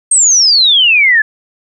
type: exponential sweep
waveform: sine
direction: down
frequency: 8570 to 1692 Hz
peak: -5 dBFS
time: 0.11-1.22 s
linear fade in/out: 5 ms
effects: none